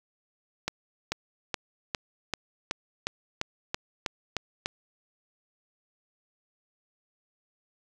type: accelerating click train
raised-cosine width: 0.2 ms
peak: -11 dBFS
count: 12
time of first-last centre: 0.68-4.659 s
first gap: 440 ms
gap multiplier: 0.96
effects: 7-bit

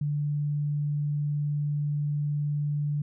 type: tone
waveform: sine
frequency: 146.83 Hz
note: D3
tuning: in tune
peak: -25 dBFS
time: 0.01-3.02 s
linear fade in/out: 5 ms
effects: none

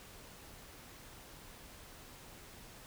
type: silence
effects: pink hiss -54 dBFS RMS until 2.86 s

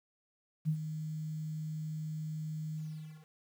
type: tone with ADSR envelope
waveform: sine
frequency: 155.56 Hz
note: D#3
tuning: in tune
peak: -26 dBFS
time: 0.65-3.27 s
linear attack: 35 ms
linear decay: 78 ms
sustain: -10 dB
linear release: 500 ms
effects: 10-bit

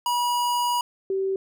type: tone pair in turn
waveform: square / sine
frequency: 968 / 385.3 Hz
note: B5 / G4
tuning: -35 / -30 cents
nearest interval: octave + major third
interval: 1595 cents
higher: first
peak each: -22 dBFS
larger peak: neither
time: 0.06-0.81 / 1.1-1.36 s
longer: first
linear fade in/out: 2 ms
effects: none

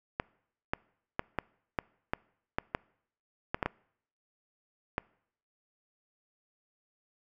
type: clicks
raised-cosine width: 0.5 ms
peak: -14 dBFS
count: 12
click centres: 0.199 / 0.735 / 1.194 / 1.387 / 1.788 / 2.135 / 2.585 / 2.749 / 3.545 / 3.628 / 3.66 / 4.981 s
effects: noise-tail reverb RT60 0.7 s tail -25 dB re dry

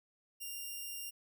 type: tone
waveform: 5% pulse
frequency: 2794 Hz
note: F7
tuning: in tune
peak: -32 dBFS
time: 0.4-1.11 s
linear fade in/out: 20 ms
effects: none

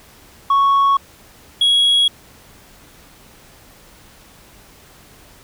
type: tone pair in turn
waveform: sine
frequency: 1108.7 / 3322 Hz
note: C#6 / G#7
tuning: 0 / 0 cents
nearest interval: octave + perfect fifth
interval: 1900 cents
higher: second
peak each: -8 dBFS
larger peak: neither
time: 0.5-0.97 / 1.61-2.08 s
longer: neither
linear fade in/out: 5 ms
effects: tanh soft clip ceiling -10 dBFS + pink hiss -46 dBFS RMS until 5.43 s

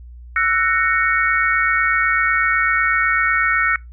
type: chord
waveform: sine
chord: F# dominant seventh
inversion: third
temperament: just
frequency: 1332 / 1480 / 1850 / 2220 Hz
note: E6 / F#6 / A#6 / C#7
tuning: +18 / 0 / -14 / +2 cents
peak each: -20 dBFS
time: 0.36-3.76 s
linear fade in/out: 2 ms
effects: noise-tail reverb RT60 0.2 s tail -24 dB re dry + added 60 Hz sine -35 dBFS peak until 3.92 s

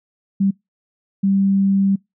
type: tone bursts at uneven times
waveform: sine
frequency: 195.7 Hz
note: G3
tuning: 3 cents flat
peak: -13 dBFS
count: 2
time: 0.4-0.51 / 1.23-1.96 s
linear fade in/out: 10 ms
effects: noise-tail reverb RT60 0.2 s tail -26 dB re dry

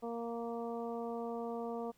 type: harmonic tone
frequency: 233.1 Hz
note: A#3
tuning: in tune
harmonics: 1 / 2 / 3 / 4 / 5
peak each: -42 / -40 / -44 / -49 / -51 dBFS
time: 0.02-1.92 s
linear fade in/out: 20 ms
effects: pink hiss -71 dBFS RMS until 1.97 s

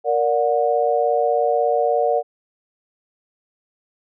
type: chord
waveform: sine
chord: Bb augmented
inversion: none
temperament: just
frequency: 466.2 / 582.7 / 728.4 Hz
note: Bb4 / D5 / F#5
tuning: 0 / -14 / -27 cents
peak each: -20 dBFS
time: 0.04-2.23 s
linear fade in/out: 50 ms
effects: none

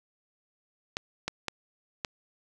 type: clicks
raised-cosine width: 0.2 ms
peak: -13 dBFS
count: 4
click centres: 0.969 / 1.28 / 1.483 / 2.048 s
effects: none

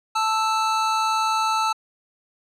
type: tone pair together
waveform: square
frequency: 880 / 1318.5 Hz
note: A5 / E6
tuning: 0 / 0 cents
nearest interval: perfect fifth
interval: 700 cents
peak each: -23 dBFS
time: 0.15-1.73 s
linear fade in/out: 10 ms
effects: low-pass 7000 Hz 12 dB/octave

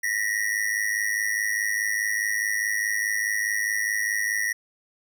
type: ring-modulated tone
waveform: square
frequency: 1904 Hz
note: A#6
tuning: 36 cents sharp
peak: -21 dBFS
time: 0.03-4.53 s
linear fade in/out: 10 ms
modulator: 52.4 Hz
effects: none

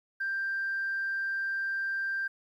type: tone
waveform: sine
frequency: 1580 Hz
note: G6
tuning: 13 cents sharp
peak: -28 dBFS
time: 0.2-2.28 s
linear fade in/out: 10 ms
effects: tanh soft clip ceiling -25 dBFS + 11-bit

